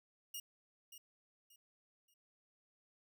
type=tone with echo; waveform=10% pulse; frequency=2854 Hz; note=F7; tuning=37 cents sharp; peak=-34 dBFS; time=0.34-0.4 s; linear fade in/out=5 ms; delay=580 ms; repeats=3; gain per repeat=-10 dB; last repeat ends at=2.14 s; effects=none